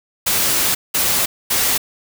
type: noise bursts at uneven times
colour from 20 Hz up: white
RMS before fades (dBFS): -17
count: 3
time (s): 0.26-0.75 / 0.94-1.26 / 1.5-1.78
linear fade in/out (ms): 10
effects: none